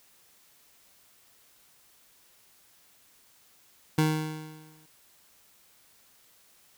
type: tone with exponential decay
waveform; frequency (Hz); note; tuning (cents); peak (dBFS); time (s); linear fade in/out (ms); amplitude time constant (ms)
25% pulse; 155.56; D#3; 0; -16; 3.98-4.86; 5; 190
effects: white hiss -61 dBFS RMS until 6.77 s